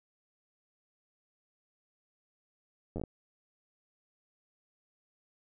slowing click train, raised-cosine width 2 ms, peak -24 dBFS, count 6, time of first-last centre 2.96-3.037 s, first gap 10 ms, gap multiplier 1.22, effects none

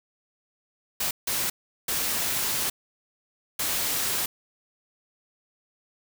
white noise bursts at uneven times, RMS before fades -27 dBFS, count 4, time 1-1.11 / 1.27-1.5 / 1.88-2.7 / 3.59-4.26 s, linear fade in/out 5 ms, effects none

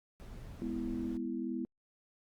brown noise, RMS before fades -47 dBFS, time 0.2-1.17 s, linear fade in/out 0 ms
sine chord, E major, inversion first, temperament just, 206 / 247.2 / 329.6 Hz, G#3 / B3 / E4, -14 / +2 / 0 cents, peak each -41 / -37 / -39 dBFS, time 0.62-1.65 s, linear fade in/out 0 ms
effects Opus 48 kbps

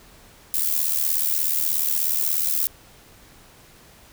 violet noise with amplitude modulation, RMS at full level -19 dBFS, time 0.54-2.67 s, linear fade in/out 0 ms, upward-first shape sine, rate 76.7 Hz, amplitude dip 75%, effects pink hiss -50 dBFS RMS until 4.12 s

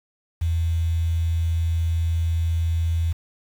sine tone with quantisation, 82.9 Hz, E2, 10 cents sharp, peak -19 dBFS, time 0.41-3.13 s, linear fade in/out 10 ms, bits 7, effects none

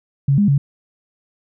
sine tone with pitch steps, 138.9 / 204.2 / 140.4 Hz, C#3 / G#3 / C#3, +4 / -29 / +22 cents, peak -11 dBFS, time 0.28-0.58 s, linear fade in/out 5 ms, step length 100 ms, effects none

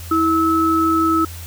sine tone pair together, 324.8 / 1299 Hz, E4 / E6, -26 / -26 cents, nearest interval 2 octaves, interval 2400 cents, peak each -16 dBFS, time 0.11-1.25 s, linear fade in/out 5 ms, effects added 84 Hz sine -31 dBFS peak until 1.46 s + white hiss -38 dBFS RMS until 1.46 s

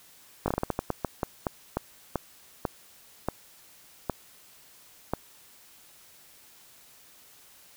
slowing click train, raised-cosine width 1 ms, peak -12 dBFS, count 18, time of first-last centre 0.46-5.136 s, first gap 20 ms, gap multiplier 1.28, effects white hiss -55 dBFS RMS until 7.76 s

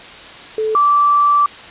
sine tone pair in turn, 436.1 / 1164.2 Hz, A4 / D6, -15 / -15 cents, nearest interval octave + perfect fourth, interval 1700 cents, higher second, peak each -15 / -9 dBFS, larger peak second, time 0.58-0.75 / 0.75-1.46 s, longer second, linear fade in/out 2 ms, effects white hiss -35 dBFS RMS until 1.7 s + resampled to 8000 Hz

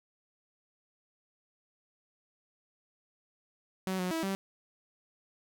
sawtooth tone with pitch steps, 188.2 / 182 / 325.3 / 194 Hz, F#3 / F#3 / E4 / G3, +30 / -28 / -23 / -18 cents, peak -27 dBFS, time 3.87-4.35 s, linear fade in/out 0 ms, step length 120 ms, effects none

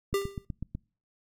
click train, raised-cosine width 5 ms, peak -22 dBFS, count 6, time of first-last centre 0.13-0.75 s, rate 8.06 Hz
square tone with exponential decay, 397 Hz, G4, 22 cents sharp, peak -23 dBFS, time 0.14-0.45 s, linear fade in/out 2 ms, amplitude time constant 66 ms
effects noise-tail reverb RT60 0.4 s tail -26 dB re dry + AAC 64 kbps

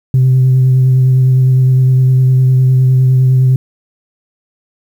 sine tone with vibrato, 129.5 Hz, C3, 17 cents flat, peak -4 dBFS, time 0.14-3.56 s, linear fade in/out 2 ms, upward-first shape sine, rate 9.8 Hz, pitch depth 17 cents each way, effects tanh soft clip ceiling -3 dBFS + 7-bit

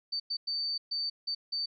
sine tone bursts at uneven times, 4576 Hz, D8, 46 cents flat, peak -30 dBFS, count 6, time 0.12-0.2 / 0.3-0.37 / 0.47-0.78 / 0.91-1.1 / 1.27-1.35 / 1.52-1.66 s, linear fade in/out 10 ms, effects none

